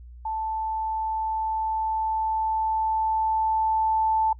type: tone with level ramp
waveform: sine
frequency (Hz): 880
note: A5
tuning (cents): 0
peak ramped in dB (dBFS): -26 to -19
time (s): 0.25-4.33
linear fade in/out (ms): 5
effects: noise-tail reverb RT60 0.1 s tail -23 dB re dry + added 60 Hz sine -41 dBFS peak until 4.39 s